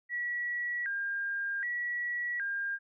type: tone with vibrato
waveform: sine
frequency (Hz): 1762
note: A6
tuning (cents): +2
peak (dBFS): -31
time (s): 0.09-2.79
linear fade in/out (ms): 50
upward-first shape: square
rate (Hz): 0.65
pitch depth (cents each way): 160
effects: none